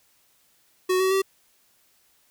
square tone with pitch steps, 370 / 377.8 / 385.7 Hz, F#4 / F#4 / G4, 0 / +36 / -28 cents, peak -20 dBFS, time 0.89-1.22 s, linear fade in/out 10 ms, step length 110 ms, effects white hiss -63 dBFS RMS until 2.3 s

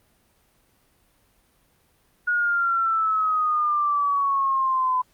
sine exponential sweep, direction down, 1452 to 1008 Hz, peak -19 dBFS, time 2.27-5.02 s, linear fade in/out 10 ms, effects pink hiss -63 dBFS RMS until 5.13 s + Opus 32 kbps

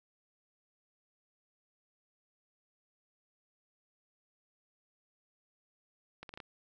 accelerating click train, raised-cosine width 0.3 ms, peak -29 dBFS, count 5, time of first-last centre 6.23-6.402 s, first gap 62 ms, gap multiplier 0.76, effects none

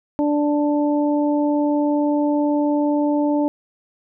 harmonic tone, 293.7 Hz, D4, in tune, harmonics 1 / 2 / 3, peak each -17 / -23 / -27 dBFS, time 0.19-3.48 s, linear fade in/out 0 ms, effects none

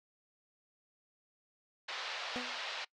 white band-pass noise, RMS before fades -41 dBFS, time 1.88-2.85 s, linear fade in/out 10 ms, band 540 to 4300 Hz, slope 24 dB/octave
25% pulse tone with exponential decay, 248.2 Hz, B3, 9 cents sharp, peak -32 dBFS, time 2.36-2.62 s, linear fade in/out 0 ms, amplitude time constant 55 ms
effects noise-tail reverb RT60 0.1 s tail -22 dB re dry + low-pass 7000 Hz 12 dB/octave

